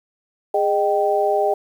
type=tone cluster; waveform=sine; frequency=412.5 / 614 / 779 Hz; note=G#4 / D#5 / G5; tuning=-12 / -23 / -11 cents; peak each=-20 dBFS; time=0.54-1.54 s; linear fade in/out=5 ms; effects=8-bit